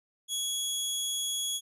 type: tone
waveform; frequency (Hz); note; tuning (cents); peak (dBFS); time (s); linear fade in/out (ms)
20% pulse; 3346; G#7; +12; -24; 0.28-1.61; 50
effects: none